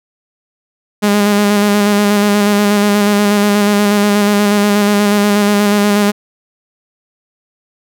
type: tone with vibrato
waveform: sawtooth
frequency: 205.3 Hz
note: G#3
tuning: 20 cents flat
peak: -5 dBFS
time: 1.02-6.12 s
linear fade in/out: 20 ms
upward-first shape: square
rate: 8.3 Hz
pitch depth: 21 cents each way
effects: none